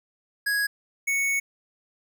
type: tone pair in turn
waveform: square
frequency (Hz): 1661.2 / 2217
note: G#6 / C#7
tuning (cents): 0 / 0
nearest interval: perfect fourth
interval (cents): 500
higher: second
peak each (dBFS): -23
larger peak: neither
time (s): 0.46-0.67 / 1.07-1.4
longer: second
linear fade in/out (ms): 10
effects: none